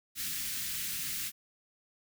white band-stop noise, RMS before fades -36 dBFS, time 0.15-1.32 s, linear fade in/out 50 ms, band 260 to 1600 Hz, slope 24 dB/octave, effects none

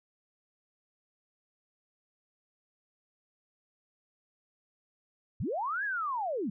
sine linear two-way sweep, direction up then down, 65.41 to 1714 to 173.7 Hz, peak -30 dBFS, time 5.4-6.5 s, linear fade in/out 5 ms, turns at 5.84 s, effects none

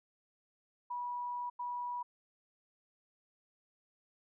sine tone bursts at uneven times, 974 Hz, B5, 24 cents flat, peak -36 dBFS, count 2, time 0.9-1.5 / 1.59-2.03 s, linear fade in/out 10 ms, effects none

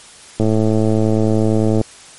click train, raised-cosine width 2 ms, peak -3 dBFS, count 155, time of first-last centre 0.4-1.813 s, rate 109 Hz, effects white hiss -40 dBFS RMS until 2.18 s + MP3 48 kbps

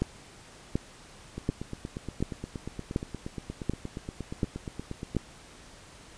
two click trains, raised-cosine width 3 ms, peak -13 / -22 dBFS, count 8 / 33, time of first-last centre 0.02-5.167 / 1.38-5.149 s, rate 1.36 / 8.49 Hz, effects pink hiss -51 dBFS RMS until 6.17 s + resampled to 22050 Hz

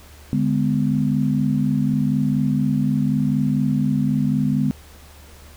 sine chord, G# diminished, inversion second, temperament equal with one note detuned, 146.83 / 207.7 / 251.8 Hz, D3 / G#3 / B3, 0 / 0 / +34 cents, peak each -21 / -21 / -21 dBFS, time 0.33-4.71 s, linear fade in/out 0 ms, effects added 74 Hz sine -44 dBFS peak until 5.56 s + pink hiss -47 dBFS RMS until 5.56 s

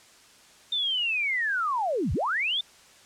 sine linear two-way sweep, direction down then up, 3625 to 54 to 3625 Hz, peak -24 dBFS, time 0.72-2.61 s, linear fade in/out 5 ms, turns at 2.13 s, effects white hiss -54 dBFS RMS until 3.05 s + low-pass 8000 Hz 12 dB/octave

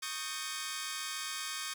10% pulse chord, Eb dominant seventh, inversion third, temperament equal with one note detuned, 1108.7 / 1244.5 / 1568 / 1823.1 Hz, Db6 / Eb6 / G6 / Bb6, 0 / 0 / 0 / -39 cents, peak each -34 dBFS, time 0.02-1.74 s, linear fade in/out 10 ms, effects 10-bit

